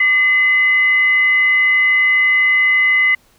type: tone with frequency modulation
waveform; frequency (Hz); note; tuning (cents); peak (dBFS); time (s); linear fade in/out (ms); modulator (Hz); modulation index
sine; 2033; B6; +50; -10; 0-3.15; 5; 864; 0.22
effects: pink hiss -54 dBFS RMS until 3.38 s